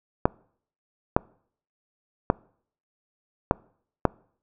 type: clicks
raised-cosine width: 1 ms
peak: -3 dBFS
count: 5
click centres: 0.255 / 1.165 / 2.301 / 3.511 / 4.053 s
effects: noise-tail reverb RT60 0.6 s tail -26 dB re dry